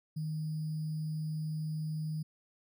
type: tone with sample-and-hold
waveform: sine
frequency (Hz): 155.56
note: D#3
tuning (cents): 0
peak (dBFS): -33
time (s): 0.16-2.23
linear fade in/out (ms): 10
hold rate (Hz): 4900
effects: none

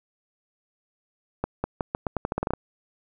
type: accelerating click train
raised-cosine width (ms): 1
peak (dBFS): -11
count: 13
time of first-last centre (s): 1.44-2.536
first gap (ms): 200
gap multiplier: 0.84
effects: none

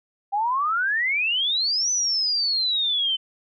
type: exponential two-way sweep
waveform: sine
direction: up then down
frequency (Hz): 784 to 6070 to 3041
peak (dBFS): -20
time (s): 0.32-3.17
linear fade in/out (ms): 20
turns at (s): 1.91
effects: none

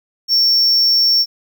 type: tone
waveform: triangle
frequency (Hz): 5460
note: F8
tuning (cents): -40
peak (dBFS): -9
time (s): 0.28-1.26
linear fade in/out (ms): 50
effects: 8-bit

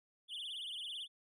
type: tone with vibrato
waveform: triangle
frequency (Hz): 3193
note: G7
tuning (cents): +31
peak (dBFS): -40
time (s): 0.28-1.08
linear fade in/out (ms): 50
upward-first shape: triangle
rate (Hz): 18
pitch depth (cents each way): 220
effects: resampled to 32000 Hz

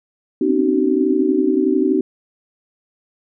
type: tone cluster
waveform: sine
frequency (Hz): 254.7 / 264.8 / 276 / 307.8 / 379.3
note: C4 / C4 / C#4 / D#4 / F#4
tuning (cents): -46 / +21 / -7 / -19 / +43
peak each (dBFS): -21 / -26 / -21 / -18 / -18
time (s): 0.41-2.01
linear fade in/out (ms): 5
effects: none

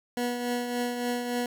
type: tone with tremolo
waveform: 20% pulse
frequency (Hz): 243.2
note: B3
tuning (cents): -26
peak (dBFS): -21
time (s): 0.17-1.46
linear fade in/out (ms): 2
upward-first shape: triangle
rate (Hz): 3.5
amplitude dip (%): 50
effects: none

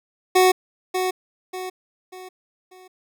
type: tone with echo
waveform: 25% pulse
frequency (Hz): 370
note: F#4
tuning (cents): 0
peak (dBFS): -9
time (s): 0.35-0.52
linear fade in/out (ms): 10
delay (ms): 590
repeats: 4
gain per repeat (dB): -8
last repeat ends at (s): 2.88
effects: none

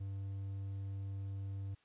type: tone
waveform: triangle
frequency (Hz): 98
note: G2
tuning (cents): 0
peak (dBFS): -37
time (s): 0-1.75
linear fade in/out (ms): 10
effects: white hiss -71 dBFS RMS until 1.84 s + resampled to 8000 Hz

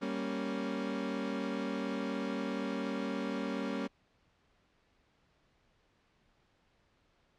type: chord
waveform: 30% pulse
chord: G diminished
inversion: none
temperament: equal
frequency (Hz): 196 / 233.1 / 277.2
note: G3 / Bb3 / Db4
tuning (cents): 0 / 0 / 0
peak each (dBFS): -36 / -36 / -35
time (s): 0.01-3.88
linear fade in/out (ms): 20
effects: pink hiss -71 dBFS RMS until 7.38 s + low-pass 4000 Hz 12 dB/octave

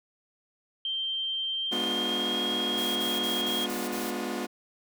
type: tone with pitch glide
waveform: sine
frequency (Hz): 3145 to 3256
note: G7 to G#7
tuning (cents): +5 to -35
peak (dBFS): -28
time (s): 0.85-3.66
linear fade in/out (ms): 2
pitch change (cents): +60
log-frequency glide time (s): 1.57-2.42
type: chord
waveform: sawtooth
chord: G# diminished seventh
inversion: none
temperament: equal with one note detuned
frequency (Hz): 207.7 / 246.9 / 293.7 / 356.6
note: G#3 / B3 / D4 / F4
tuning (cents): 0 / 0 / 0 / +36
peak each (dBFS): -33 / -31 / -35 / -31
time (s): 1.71-4.47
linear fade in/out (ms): 20
type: noise bursts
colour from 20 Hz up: white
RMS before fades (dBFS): -39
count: 6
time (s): 2.77-4.11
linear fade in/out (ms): 10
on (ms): 190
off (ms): 40
effects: none

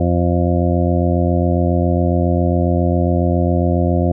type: harmonic tone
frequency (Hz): 87.31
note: F2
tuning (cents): 0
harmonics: 1 / 2 / 3 / 4 / 6 / 7 / 8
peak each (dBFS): -16 / -19 / -21 / -22 / -24 / -24 / -25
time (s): 0-4.12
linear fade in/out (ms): 5
effects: none

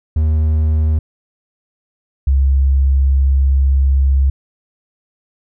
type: tone pair in turn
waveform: triangle / sine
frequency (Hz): 77.7 / 67.73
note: D#2 / C#2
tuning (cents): -2 / -40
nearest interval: major second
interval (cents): 238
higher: first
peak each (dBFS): -9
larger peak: neither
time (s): 0.16-0.99 / 2.27-4.3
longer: second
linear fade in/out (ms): 5
effects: none

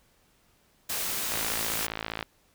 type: noise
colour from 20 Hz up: white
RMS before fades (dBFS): -31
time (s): 0.89-1.87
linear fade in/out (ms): 10
type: click train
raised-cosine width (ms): 0.3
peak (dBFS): -15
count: 51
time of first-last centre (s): 1.32-2.227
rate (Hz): 55.1
effects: pink hiss -65 dBFS RMS until 2.54 s

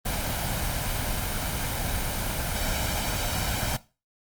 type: noise with comb filter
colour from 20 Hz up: pink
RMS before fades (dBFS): -28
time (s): 0.05-3.77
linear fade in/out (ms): 10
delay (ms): 1.3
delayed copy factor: +0.55
effects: noise-tail reverb RT60 0.3 s tail -18 dB re dry + Opus 24 kbps

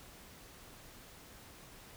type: silence
effects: pink hiss -55 dBFS RMS until 1.96 s

